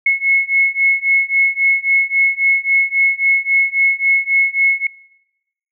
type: beating tone pair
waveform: sine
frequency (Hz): 2182 / 2185.7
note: C#7 / C#7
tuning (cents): -28 / -25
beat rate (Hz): 3.7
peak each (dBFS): -15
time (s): 0.06-4.87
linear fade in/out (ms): 5
effects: noise-tail reverb RT60 1.0 s tail -23 dB re dry